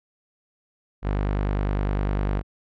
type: tone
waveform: sawtooth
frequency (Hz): 49.93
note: G1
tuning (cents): +33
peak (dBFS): -18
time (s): 1.02-2.43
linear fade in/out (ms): 50
effects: low-pass 2000 Hz 12 dB/octave